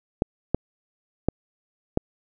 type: clicks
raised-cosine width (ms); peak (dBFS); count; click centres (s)
2; -6; 4; 0.221 / 0.546 / 1.286 / 1.974
effects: none